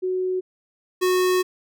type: tone pair in turn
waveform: sine / square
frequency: 370 / 366.8 Hz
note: F#4 / F#4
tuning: 0 / -15 cents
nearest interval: unison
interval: 15 cents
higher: first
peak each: -21 / -18 dBFS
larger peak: second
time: 0.02-0.41 / 1.01-1.43 s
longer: second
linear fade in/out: 20 ms
effects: none

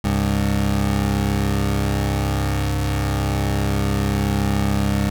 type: tone pair together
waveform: 20% pulse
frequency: 67.4 / 100.99 Hz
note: C#2 / G#2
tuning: -48 / -48 cents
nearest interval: perfect fifth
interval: 700 cents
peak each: -16 dBFS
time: 0.04-5.1 s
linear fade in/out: 5 ms
effects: none

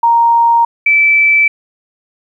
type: tone pair in turn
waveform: sine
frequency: 932.3 / 2318 Hz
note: A#5 / D7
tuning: 0 / -23 cents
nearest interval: octave + major third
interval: 1577 cents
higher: second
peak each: -6 dBFS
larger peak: neither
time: 0.03-0.65 / 0.86-1.48 s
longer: neither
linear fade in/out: 5 ms
effects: 8-bit

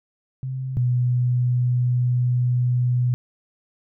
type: tone pair in turn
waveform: sine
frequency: 130.81 / 123.7 Hz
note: C3 / B2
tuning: 0 / +3 cents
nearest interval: minor second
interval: 97 cents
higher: first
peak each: -25 / -17 dBFS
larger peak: second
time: 0.43-0.77 / 0.77-3.14 s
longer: second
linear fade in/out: 0 ms
effects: none

